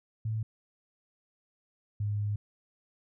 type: tone pair in turn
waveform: sine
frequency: 110 / 103.62 Hz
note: A2 / G#2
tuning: 0 / -3 cents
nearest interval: minor second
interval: 103 cents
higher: first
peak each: -29 / -28 dBFS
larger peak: second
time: 0.25-0.43 / 2-2.36 s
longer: second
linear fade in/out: 5 ms
effects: none